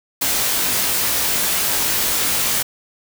white noise with comb filter, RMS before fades -19 dBFS, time 0.21-2.63 s, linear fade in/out 10 ms, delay 20 ms, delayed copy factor -0.95, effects none

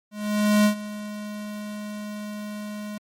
square tone with ADSR envelope, 209.3 Hz, G#3, 14 cents sharp, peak -15 dBFS, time 0.11-2.98 s, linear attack 540 ms, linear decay 97 ms, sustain -17 dB, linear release 6 ms, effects MP3 64 kbps

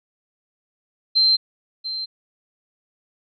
sine tone with echo, 4127 Hz, C8, 25 cents flat, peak -13 dBFS, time 1.15-1.37 s, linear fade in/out 20 ms, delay 690 ms, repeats 1, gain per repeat -12 dB, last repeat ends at 2.06 s, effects none

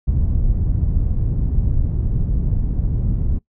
pink low-pass noise, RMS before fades -18 dBFS, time 0.07-3.39 s, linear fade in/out 10 ms, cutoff 120 Hz, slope 12 dB/octave, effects noise-tail reverb RT60 0.1 s tail -19 dB re dry

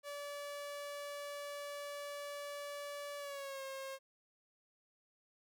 sawtooth tone with pitch glide, 576 to 537.4 Hz, D5 to C5, -34 to +46 cents, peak -39 dBFS, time 0.03-3.99 s, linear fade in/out 50 ms, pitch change -120 cents, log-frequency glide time 3.18-3.62 s, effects none

